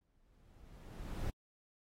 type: noise with exponential growth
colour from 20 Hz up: brown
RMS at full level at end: -37 dBFS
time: 0.01-1.3 s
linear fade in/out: 2 ms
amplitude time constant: 280 ms
effects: AAC 48 kbps